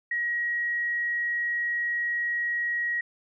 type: tone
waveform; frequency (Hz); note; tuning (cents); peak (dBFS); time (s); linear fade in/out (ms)
sine; 1900; A#6; +33; -25; 0.11-3.01; 5
effects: none